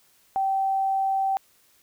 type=tone; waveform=sine; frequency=775 Hz; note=G5; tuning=20 cents flat; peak=-21 dBFS; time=0.36-1.37 s; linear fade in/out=0 ms; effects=white hiss -61 dBFS RMS until 1.82 s